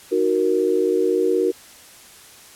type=chord; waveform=sine; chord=D# minor; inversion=none; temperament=equal; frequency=311.1 / 370 / 466.2 Hz; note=D#4 / F#4 / A#4; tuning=0 / 0 / 0 cents; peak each=-24 / -19 / -20 dBFS; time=0.11-1.52 s; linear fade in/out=20 ms; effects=white hiss -45 dBFS RMS until 2.55 s + low-pass 12000 Hz 12 dB/octave